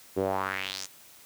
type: tone with band-pass filter sweep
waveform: sawtooth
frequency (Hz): 95.6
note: G2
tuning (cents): -43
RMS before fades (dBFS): -31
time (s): 0.16-0.87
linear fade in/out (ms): 20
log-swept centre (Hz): 380 to 7100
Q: 3
effects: white hiss -53 dBFS RMS until 1.25 s + high-pass 60 Hz 12 dB/octave